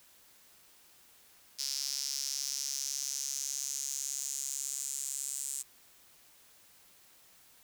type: tone with high-pass filter sweep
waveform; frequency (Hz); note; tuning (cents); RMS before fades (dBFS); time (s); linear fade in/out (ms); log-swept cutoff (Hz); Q
square; 69.1; C#2; -5; -37; 1.58-5.63; 20; 5200 to 7800; 4.5
effects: white hiss -61 dBFS RMS until 7.63 s